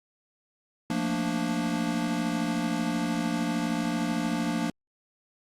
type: chord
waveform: square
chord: Bb major seventh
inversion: second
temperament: equal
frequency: 174.61 / 220 / 233.1 / 293.7 Hz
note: F3 / A3 / Bb3 / D4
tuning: 0 / 0 / 0 / 0 cents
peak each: -33 / -36 / -31 / -32 dBFS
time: 0.9-4.7 s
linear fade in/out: 2 ms
effects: low-pass 10000 Hz 12 dB/octave + Opus 48 kbps